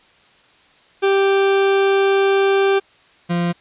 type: tone pair in turn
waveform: 40% pulse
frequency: 392 / 173.26 Hz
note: G4 / F3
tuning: 0 / -13 cents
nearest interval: octave + major second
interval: 1413 cents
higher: first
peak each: -12 / -16 dBFS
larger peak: first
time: 1.02-2.8 / 3.29-3.53 s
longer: first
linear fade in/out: 20 ms
effects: white hiss -52 dBFS RMS until 3.6 s + resampled to 8000 Hz